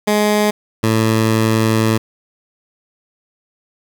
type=tone pair in turn; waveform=15% pulse; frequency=209.7 / 111.08 Hz; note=G#3 / A2; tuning=+17 / +17 cents; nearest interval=major seventh; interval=1100 cents; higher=first; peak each=-6 dBFS; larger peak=neither; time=0.07-0.51 / 0.83-1.98 s; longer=second; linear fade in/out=10 ms; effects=7-bit